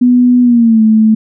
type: tone with pitch glide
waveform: sine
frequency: 246.9 to 218.7 Hz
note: B3 to A3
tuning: 0 to -10 cents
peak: -4 dBFS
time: 0.01-1.15 s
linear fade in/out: 10 ms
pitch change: -210 cents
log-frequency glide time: 0.42-0.82 s
effects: none